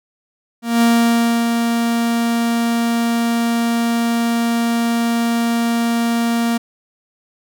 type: tone with ADSR envelope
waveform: 45% pulse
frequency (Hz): 233.1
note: A#3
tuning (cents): 0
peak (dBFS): -10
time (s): 0.62-6.58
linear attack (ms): 200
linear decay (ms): 630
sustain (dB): -5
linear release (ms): 11
effects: none